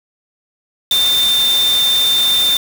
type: tone in noise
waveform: sine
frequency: 3591 Hz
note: A7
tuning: 35 cents sharp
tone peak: -11 dBFS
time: 0.91-2.57 s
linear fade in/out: 2 ms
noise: white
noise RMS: -22 dBFS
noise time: 0.91-2.57 s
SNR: +8 dB
effects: none